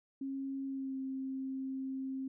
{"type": "tone with pitch glide", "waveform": "sine", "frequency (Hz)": [271, 265.6], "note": ["C#4", "C4"], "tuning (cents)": [-39, 26], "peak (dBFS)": -36, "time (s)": [0.21, 2.28], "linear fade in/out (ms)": 5, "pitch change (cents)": -35, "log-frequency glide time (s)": [0.65, 0.98], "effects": []}